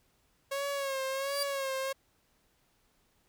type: tone with vibrato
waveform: sawtooth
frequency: 547 Hz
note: C#5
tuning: 23 cents flat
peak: -28 dBFS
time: 0.51-1.93 s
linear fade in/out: 10 ms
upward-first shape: sine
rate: 1.4 Hz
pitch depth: 55 cents each way
type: tone with exponential growth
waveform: sawtooth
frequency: 4717 Hz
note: D8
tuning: 7 cents sharp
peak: -26 dBFS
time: 1.14-1.43 s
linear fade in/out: 2 ms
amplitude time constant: 61 ms
effects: pink hiss -71 dBFS RMS until 3.28 s